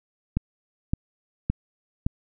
click train, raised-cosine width 5 ms, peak -10 dBFS, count 4, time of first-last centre 0.37-2.065 s, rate 1.77 Hz, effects none

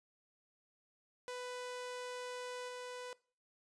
sawtooth tone with level steps, 496.9 Hz, B4, 11 cents sharp, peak -38 / -40 dBFS, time 1.28-3.13 s, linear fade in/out 0 ms, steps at 2.68 s, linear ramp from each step 10 ms, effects noise-tail reverb RT60 0.4 s tail -21 dB re dry + resampled to 22050 Hz

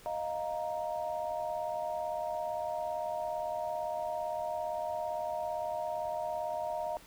sine chord, Eb suspended second, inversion none, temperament just, 622.3 / 700 / 933.4 Hz, Eb5 / F5 / Bb5, 0 / +4 / +2 cents, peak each -36 / -37 / -39 dBFS, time 0.06-6.97 s, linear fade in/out 0 ms, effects pink hiss -56 dBFS RMS until 7.06 s

